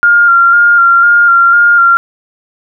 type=tone with vibrato; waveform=sine; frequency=1396.9 Hz; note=F6; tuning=in tune; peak=-3 dBFS; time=0.03-1.97 s; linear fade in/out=0 ms; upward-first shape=square; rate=2 Hz; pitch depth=20 cents each way; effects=none